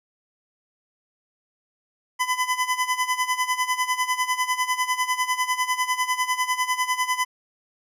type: tone with tremolo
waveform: 25% pulse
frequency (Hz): 1007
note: B5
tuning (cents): +33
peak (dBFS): -15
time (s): 2.19-7.25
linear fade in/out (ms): 20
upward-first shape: sine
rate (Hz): 10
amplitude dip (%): 80
effects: resampled to 32000 Hz